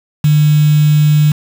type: tone with quantisation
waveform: sine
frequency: 150 Hz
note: D3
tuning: 37 cents sharp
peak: -6 dBFS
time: 0.24-1.32 s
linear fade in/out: 5 ms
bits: 4
effects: none

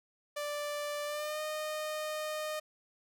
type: tone with pitch glide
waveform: sawtooth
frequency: 587.3 to 614.4 Hz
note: D5 to D#5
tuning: 0 to -22 cents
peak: -31 dBFS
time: 0.36-2.6 s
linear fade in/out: 10 ms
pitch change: +78 cents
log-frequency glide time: 1.05-1.41 s
effects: none

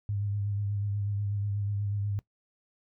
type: tone with vibrato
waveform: sine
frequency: 101.7 Hz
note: G#2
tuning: 36 cents flat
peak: -28 dBFS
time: 0.09-2.19 s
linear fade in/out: 0 ms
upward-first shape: sine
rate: 8.2 Hz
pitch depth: 31 cents each way
effects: noise-tail reverb RT60 0.1 s tail -19 dB re dry

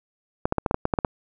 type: clicks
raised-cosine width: 1 ms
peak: -7 dBFS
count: 10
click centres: 0.455 / 0.524 / 0.583 / 0.662 / 0.711 / 0.744 / 0.854 / 0.938 / 0.988 / 1.048 s
effects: none

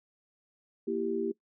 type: chord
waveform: sine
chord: E diminished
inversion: second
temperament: equal with one note detuned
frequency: 233.1 / 331 / 392 Hz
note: Bb3 / E4 / G4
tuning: 0 / +7 / 0 cents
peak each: -35 / -34 / -31 dBFS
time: 0.87-1.32 s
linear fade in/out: 10 ms
effects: noise-tail reverb RT60 0.1 s tail -20 dB re dry

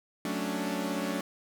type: chord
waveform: sawtooth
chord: D major seventh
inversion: first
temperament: equal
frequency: 185 / 220 / 277.2 / 293.7 Hz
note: F#3 / A3 / C#4 / D4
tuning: 0 / 0 / 0 / 0 cents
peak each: -32 dBFS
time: 0.25-1.21 s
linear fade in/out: 2 ms
effects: none

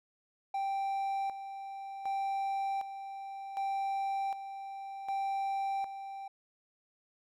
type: tone with tremolo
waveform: triangle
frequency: 784 Hz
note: G5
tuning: in tune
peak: -29 dBFS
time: 0.54-6.28 s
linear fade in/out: 5 ms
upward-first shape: square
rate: 0.66 Hz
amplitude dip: 65%
effects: none

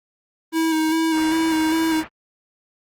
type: tone with vibrato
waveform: square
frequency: 320 Hz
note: D#4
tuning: 49 cents sharp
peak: -18 dBFS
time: 0.52-2.04 s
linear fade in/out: 50 ms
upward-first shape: square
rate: 2.5 Hz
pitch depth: 23 cents each way
type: low-pass noise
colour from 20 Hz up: white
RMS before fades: -36 dBFS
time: 1.12-2.09 s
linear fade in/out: 50 ms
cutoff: 2300 Hz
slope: 24 dB/octave
effects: Opus 24 kbps

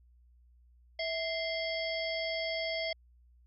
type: harmonic tone with a mistuned harmonic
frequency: 653 Hz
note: E5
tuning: 17 cents flat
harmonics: 1 / 3 / 5 / 7 / 8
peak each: -35 / -37 / -41 / -42 / -44 dBFS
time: 0.99-2.93 s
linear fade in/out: 5 ms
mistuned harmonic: 3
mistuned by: +110 cents
effects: added 60 Hz sine -59 dBFS peak until 3.46 s

